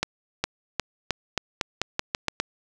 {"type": "accelerating click train", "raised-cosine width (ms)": 0.2, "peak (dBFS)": -6, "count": 11, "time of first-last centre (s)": [0.03, 2.4], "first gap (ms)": 410, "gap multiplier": 0.87, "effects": []}